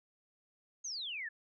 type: exponential sweep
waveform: sine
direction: down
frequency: 6645 to 1686 Hz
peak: -38 dBFS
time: 0.84-1.29 s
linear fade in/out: 10 ms
effects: none